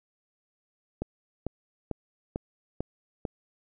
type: click train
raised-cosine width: 2 ms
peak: -17 dBFS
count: 6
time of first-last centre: 1.02-3.252 s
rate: 2.24 Hz
effects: none